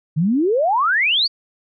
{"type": "exponential sweep", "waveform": "sine", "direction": "up", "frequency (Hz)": [144.7, 4713], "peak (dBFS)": -14, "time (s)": [0.16, 1.28], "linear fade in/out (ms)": 20, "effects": []}